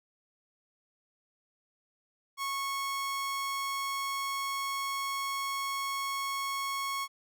sawtooth tone, 1100 Hz, C#6, 14 cents flat, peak -28 dBFS, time 2.37-7.08 s, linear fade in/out 50 ms, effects none

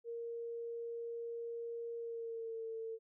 sine tone with pitch glide, 466.2 to 449.5 Hz, A#4 to A4, 0 to +37 cents, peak -40 dBFS, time 0.04-2.99 s, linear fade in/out 50 ms, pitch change -63 cents, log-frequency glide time 1.97-2.66 s, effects none

